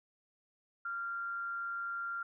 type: tone with amplitude modulation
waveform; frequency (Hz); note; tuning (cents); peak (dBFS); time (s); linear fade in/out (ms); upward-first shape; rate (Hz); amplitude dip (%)
sine; 1386; F6; -14; -34; 0.85-2.23; 5; sine; 198; 35
effects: none